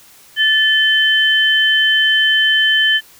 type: tone pair together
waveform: sine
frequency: 1750 / 3076 Hz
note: A6 / G7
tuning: -10 / -33 cents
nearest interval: minor seventh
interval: 977 cents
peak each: -13 dBFS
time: 0.36-3.01 s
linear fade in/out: 50 ms
effects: white hiss -45 dBFS RMS until 3.19 s